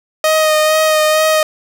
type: tone with vibrato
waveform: sawtooth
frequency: 622.3 Hz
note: D#5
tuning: in tune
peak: -6 dBFS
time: 0.24-1.43 s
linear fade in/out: 2 ms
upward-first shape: sine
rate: 2.2 Hz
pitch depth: 19 cents each way
effects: none